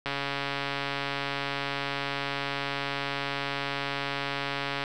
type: click train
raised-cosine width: 0.3 ms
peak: -14 dBFS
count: 670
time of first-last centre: 0.06-4.839 s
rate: 140 Hz
effects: none